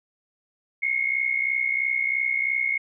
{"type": "tone pair together", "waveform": "sine", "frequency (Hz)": [2144, 2207], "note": ["C7", "C#7"], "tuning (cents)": [42, -8], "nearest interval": "minor second", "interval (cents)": 50, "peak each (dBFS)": [-24, -25], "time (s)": [0.82, 2.78], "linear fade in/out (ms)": 10, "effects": []}